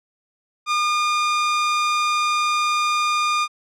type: tone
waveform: sawtooth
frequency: 1213 Hz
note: D#6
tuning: 44 cents flat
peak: -14 dBFS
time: 0.66-3.48 s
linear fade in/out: 50 ms
effects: low-pass 6000 Hz 12 dB/octave